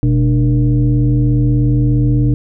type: tone with frequency modulation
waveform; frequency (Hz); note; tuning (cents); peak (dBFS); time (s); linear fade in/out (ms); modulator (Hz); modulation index
sine; 124.4; B2; +13; -9; 0.03-2.34; 0; 172; 0.9
effects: none